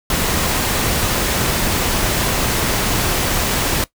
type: noise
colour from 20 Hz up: pink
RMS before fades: -18 dBFS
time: 0.1-3.84 s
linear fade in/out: 2 ms
effects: noise-tail reverb RT60 0.1 s tail -18 dB re dry